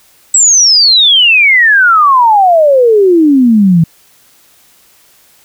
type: exponential sweep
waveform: sine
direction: down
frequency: 7902 to 158.6 Hz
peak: -3 dBFS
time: 0.34-3.84 s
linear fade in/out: 5 ms
effects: white hiss -46 dBFS RMS until 5.44 s